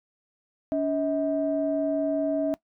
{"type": "tone pair together", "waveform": "sine", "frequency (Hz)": [285.1, 640], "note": ["C#4", "D#5"], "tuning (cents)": [49, 49], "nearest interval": "octave + major second", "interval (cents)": 1400, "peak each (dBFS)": -25, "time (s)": [0.72, 2.54], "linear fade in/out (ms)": 0, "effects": ["noise-tail reverb RT60 0.1 s tail -20 dB re dry", "tanh soft clip ceiling -15 dBFS"]}